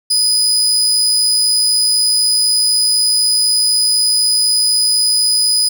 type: tone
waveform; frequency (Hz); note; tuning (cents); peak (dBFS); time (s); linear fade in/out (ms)
30% pulse; 4978; D#8; 0; -8; 0.1-5.69; 10
effects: none